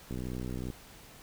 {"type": "click train", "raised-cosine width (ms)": 3, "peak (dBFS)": -25, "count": 38, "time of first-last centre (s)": [0.11, 0.702], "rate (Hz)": 62.5, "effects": ["pink hiss -53 dBFS RMS until 1.22 s"]}